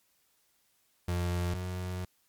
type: tone pair in turn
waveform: 35% pulse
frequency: 88 / 91 Hz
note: F2 / F#2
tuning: +14 / -28 cents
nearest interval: minor second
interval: 58 cents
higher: second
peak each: -27 / -32 dBFS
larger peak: first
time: 1.08-1.54 / 1.54-2.05 s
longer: second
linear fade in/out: 5 ms
effects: white hiss -71 dBFS RMS until 2.28 s + MP3 96 kbps